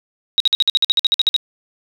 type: tone bursts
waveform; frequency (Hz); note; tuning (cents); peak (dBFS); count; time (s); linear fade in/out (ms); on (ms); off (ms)
sine; 3808; A#7; +36; -10; 14; 0.38-1.364; 0; 22; 52
effects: none